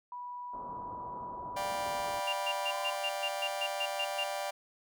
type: tone with pitch glide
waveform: sine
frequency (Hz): 980 to 1015.1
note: B5 to B5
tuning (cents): -14 to +47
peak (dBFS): -39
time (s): 0.12-2.95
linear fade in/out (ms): 2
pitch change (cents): +61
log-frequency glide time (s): 2.64-2.76
type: low-pass noise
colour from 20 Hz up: white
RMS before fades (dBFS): -48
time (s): 0.53-2.2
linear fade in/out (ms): 5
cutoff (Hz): 1100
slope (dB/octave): 48
type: chord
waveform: 40% pulse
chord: G dominant seventh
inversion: second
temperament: just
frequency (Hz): 588 / 705.6 / 784 / 980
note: D5 / F5 / G5 / B5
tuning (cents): +2 / +18 / 0 / -14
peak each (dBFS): -37 / -41 / -38 / -43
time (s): 1.56-4.51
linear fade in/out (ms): 10
type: tone bursts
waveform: sine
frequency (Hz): 2794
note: F7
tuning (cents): 0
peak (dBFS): -31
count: 11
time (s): 2.27-4.241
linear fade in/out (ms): 10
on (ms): 61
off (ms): 130
effects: none